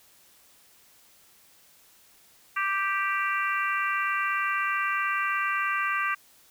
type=harmonic tone; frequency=391.9 Hz; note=G4; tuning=in tune; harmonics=3 / 4 / 5 / 6 / 7; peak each=-28 / -30 / -32 / -34 / -35 dBFS; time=2.56-6.15 s; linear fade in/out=10 ms; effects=white hiss -58 dBFS RMS until 6.5 s